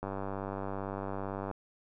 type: click train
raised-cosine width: 1 ms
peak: -23 dBFS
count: 146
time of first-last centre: 0.03-1.513 s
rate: 97.8 Hz
effects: none